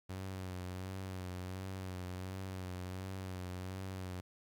sawtooth tone with vibrato, 93 Hz, F#2, 9 cents sharp, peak -37 dBFS, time 0.09-4.21 s, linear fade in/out 10 ms, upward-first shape sine, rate 1.4 Hz, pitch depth 43 cents each way, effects 12-bit

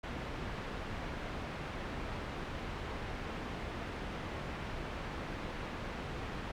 pink low-pass noise, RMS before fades -41 dBFS, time 0.03-6.52 s, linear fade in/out 10 ms, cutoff 2500 Hz, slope 12 dB/octave, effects none

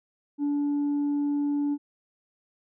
sine tone with tanh clipping, 288.8 Hz, D4, 29 cents flat, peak -24 dBFS, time 0.38-1.78 s, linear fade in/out 50 ms, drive 1 dB, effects none

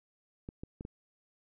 clicks, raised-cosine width 3 ms, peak -28 dBFS, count 4, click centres 0.489 / 0.635 / 0.809 / 0.851 s, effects none

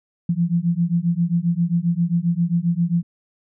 sine beating tone pair, 167.5 / 175 Hz, E3 / F3, +28 / +4 cents, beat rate 7.5 Hz, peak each -20 dBFS, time 0.29-3.03 s, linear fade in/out 5 ms, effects none

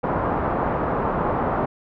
white low-pass noise, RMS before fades -23 dBFS, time 0.03-1.66 s, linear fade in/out 10 ms, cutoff 1100 Hz, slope 24 dB/octave, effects none

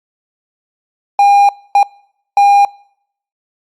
triangle tone bursts at uneven times, 807 Hz, G#5, 50 cents flat, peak -3 dBFS, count 3, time 1.19-1.49 / 1.75-1.83 / 2.37-2.65 s, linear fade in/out 2 ms, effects noise-tail reverb RT60 0.7 s tail -25 dB re dry + Opus 48 kbps

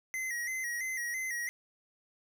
square tone with vibrato, 1975.5 Hz, B6, in tune, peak -34 dBFS, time 0.14-1.49 s, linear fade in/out 0 ms, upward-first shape square, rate 3 Hz, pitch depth 67 cents each way, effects none

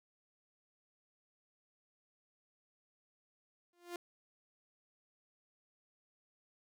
sawtooth tone with exponential growth, 349.2 Hz, F4, in tune, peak -34 dBFS, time 3.73-3.96 s, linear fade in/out 2 ms, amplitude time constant 49 ms, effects none

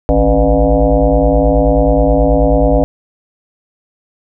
sine tone with frequency modulation, 277.2 Hz, C#4, in tune, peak -7 dBFS, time 0.09-2.84 s, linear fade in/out 0 ms, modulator 109 Hz, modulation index 3.8, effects none

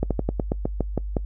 slowing click train, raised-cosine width 2 ms, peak -9 dBFS, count 10, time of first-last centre 0.03-1.168 s, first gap 77 ms, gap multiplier 1.12, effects noise-tail reverb RT60 0.1 s tail -24 dB re dry + added 50 Hz sine -27 dBFS peak until 1.25 s

